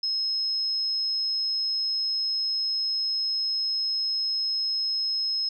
sine tone, 5160 Hz, E8, 38 cents flat, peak -24 dBFS, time 0.03-5.49 s, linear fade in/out 5 ms, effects none

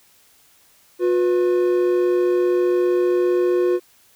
triangle tone pair together, 358.7 / 493.9 Hz, F4 / B4, +46 / 0 cents, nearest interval tritone, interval 554 cents, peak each -14 / -21 dBFS, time 0.99-3.8 s, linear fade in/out 50 ms, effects white hiss -55 dBFS RMS until 4.15 s

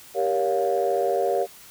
sine chord, G half-diminished seventh, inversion none, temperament just, 392 / 470.4 / 564.5 / 705.6 Hz, G4 / Bb4 / Db5 / F5, 0 / +16 / +31 / +18 cents, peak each -25 dBFS, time 0.14-1.47 s, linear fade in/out 50 ms, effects tanh soft clip ceiling -12 dBFS + white hiss -47 dBFS RMS until 1.7 s

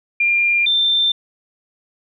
sine tone pair in turn, 2397 / 3572 Hz, D7 / A7, +35 / +25 cents, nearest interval perfect fifth, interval 690 cents, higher second, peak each -13 dBFS, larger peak neither, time 0.2-0.66 / 0.66-1.12 s, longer neither, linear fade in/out 5 ms, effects none

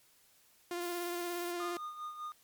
sawtooth tone with vibrato, 349.2 Hz, F4, in tune, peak -32 dBFS, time 0.71-1.77 s, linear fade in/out 2 ms, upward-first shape sine, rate 17 Hz, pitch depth 20 cents each way
blue noise, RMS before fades -48 dBFS, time 0.8-1.53 s, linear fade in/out 20 ms
triangle tone with tremolo, 1224 Hz, D#6, 29 cents flat, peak -36 dBFS, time 1.6-2.32 s, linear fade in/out 0 ms, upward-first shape sine, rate 5 Hz, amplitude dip 60%
effects white hiss -66 dBFS RMS until 2.43 s + MP3 96 kbps

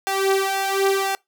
sawtooth tone with flanger, 389.2 Hz, G4, 12 cents flat, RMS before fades -21 dBFS, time 0.07-1.15 s, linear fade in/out 0 ms, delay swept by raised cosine 1.4 to 4 ms, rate 0.96 Hz, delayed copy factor +0.8, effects noise-tail reverb RT60 0.2 s tail -25 dB re dry

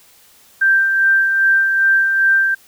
sine tone with tremolo, 1574 Hz, G6, 7 cents sharp, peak -9 dBFS, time 0.61-2.55 s, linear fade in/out 10 ms, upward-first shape sine, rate 2.5 Hz, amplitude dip 40%, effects white hiss -49 dBFS RMS until 2.67 s

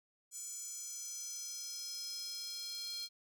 square tone with high-pass filter sweep, 466.2 Hz, A#4, in tune, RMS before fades -44 dBFS, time 0.31-3.09 s, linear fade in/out 50 ms, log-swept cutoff 7300 to 4200 Hz, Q 5.4, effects none

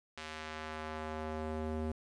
square tone with band-pass filter sweep, 78.2 Hz, D#2, 9 cents sharp, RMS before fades -40 dBFS, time 0.17-1.92 s, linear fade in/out 5 ms, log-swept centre 2800 to 310 Hz, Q 0.71, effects resampled to 22050 Hz + 10-bit

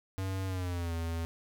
square tone with pitch glide, 95.3 to 82.96 Hz, G2 to E2, -48 to +12 cents, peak -33 dBFS, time 0.18-1.25 s, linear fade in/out 0 ms, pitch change -240 cents, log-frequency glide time 0.46-0.94 s, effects none

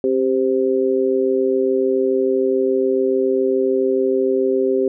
sine tone with amplitude modulation, 392.7 Hz, G4, 3 cents sharp, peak -10 dBFS, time 0.04-4.88 s, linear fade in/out 2 ms, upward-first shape sine, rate 127 Hz, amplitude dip 100%, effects none

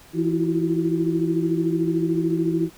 sine tone cluster, 166.7 / 326 / 339.6 / 372.7 Hz, E3 / E4 / F4 / F#4, +20 / -19 / -48 / +13 cents, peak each -25 / -22 / -26 / -29 dBFS, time 0.13-2.7 s, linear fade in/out 50 ms, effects pink hiss -49 dBFS RMS until 2.77 s

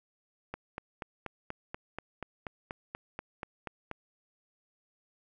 click train, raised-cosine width 0.5 ms, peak -22 dBFS, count 15, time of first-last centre 0.54-3.913 s, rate 4.15 Hz, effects none

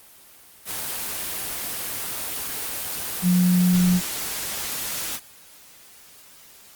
sine tone in noise, 180 Hz, F#3, 47 cents flat, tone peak -15 dBFS, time 3.22-4.01 s, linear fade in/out 50 ms, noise white, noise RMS -29 dBFS, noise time 0.65-5.2 s, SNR +11 dB, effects white hiss -49 dBFS RMS until 6.75 s + Opus 24 kbps

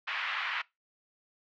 white band-pass noise, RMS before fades -34 dBFS, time 0.07-0.62 s, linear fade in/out 10 ms, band 1000 to 2800 Hz, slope 24 dB/octave, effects noise-tail reverb RT60 0.2 s tail -22 dB re dry + low-pass 5000 Hz 12 dB/octave

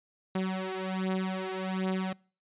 sawtooth beating tone pair, 187.5 / 188.8 Hz, F#3 / F#3, +23 / +35 cents, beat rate 1.3 Hz, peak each -29 / -29 dBFS, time 0.35-2.13 s, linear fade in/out 5 ms, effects noise-tail reverb RT60 0.4 s tail -25 dB re dry + resampled to 8000 Hz

